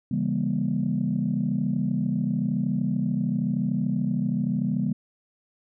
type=chord; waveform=sine; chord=C# diminished seventh; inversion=none; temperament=just; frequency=138.59 / 166.31 / 199.57 / 239.5 Hz; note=C#3 / E3 / G3 / Bb3; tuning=0 / +16 / +31 / +47 cents; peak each=-29 / -29 / -26 / -27 dBFS; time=0.11-4.93 s; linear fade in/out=5 ms; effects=tanh soft clip ceiling -14 dBFS